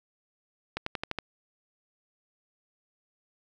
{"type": "accelerating click train", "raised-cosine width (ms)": 0.3, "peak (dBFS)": -15, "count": 6, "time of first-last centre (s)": [0.77, 1.187], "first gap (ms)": 94, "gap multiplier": 0.94, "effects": []}